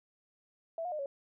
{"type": "tone with pitch steps", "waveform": "sine", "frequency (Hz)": [660, 716, 609, 556], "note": ["E5", "F5", "D#5", "C#5"], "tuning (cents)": [2, 43, -37, 5], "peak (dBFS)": -34, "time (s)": [0.78, 1.06], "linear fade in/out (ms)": 2, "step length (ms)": 70, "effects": []}